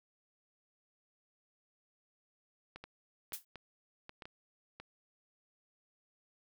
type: clicks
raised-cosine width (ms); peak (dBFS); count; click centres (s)
0.3; -31; 8; 2.76 / 2.84 / 3.322 / 3.557 / 4.094 / 4.222 / 4.255 / 4.8
type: noise with exponential decay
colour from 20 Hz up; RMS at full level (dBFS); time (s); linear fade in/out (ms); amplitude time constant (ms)
blue; -35; 3.33-3.45; 5; 24
effects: none